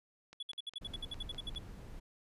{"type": "click train", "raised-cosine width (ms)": 0.2, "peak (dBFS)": -35, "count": 7, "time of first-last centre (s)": [0.33, 1.55], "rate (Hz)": 4.92}
{"type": "tone bursts", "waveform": "triangle", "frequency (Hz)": 3397, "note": "G#7", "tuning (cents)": 38, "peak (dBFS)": -37, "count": 14, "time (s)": [0.4, 1.585], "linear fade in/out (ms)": 5, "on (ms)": 28, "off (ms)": 61}
{"type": "noise", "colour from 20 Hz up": "brown", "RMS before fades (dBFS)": -47, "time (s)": [0.81, 2], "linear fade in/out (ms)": 10}
{"effects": ["resampled to 32000 Hz"]}